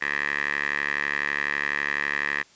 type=tone with band-pass filter; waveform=10% pulse; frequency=72 Hz; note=D2; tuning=34 cents flat; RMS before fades=-27 dBFS; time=0.01-2.43 s; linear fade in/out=10 ms; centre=1900 Hz; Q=6.4; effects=white hiss -55 dBFS RMS until 2.55 s + resampled to 16000 Hz